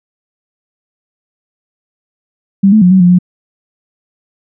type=tone with pitch steps; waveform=sine; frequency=196.1 / 216.5 / 179.8 / 188.5 / 177 / 179.5 Hz; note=G3 / A3 / F#3 / F#3 / F3 / F3; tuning=+1 / -28 / -49 / +32 / +23 / +48 cents; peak=-3 dBFS; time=2.63-3.188 s; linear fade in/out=10 ms; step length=93 ms; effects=none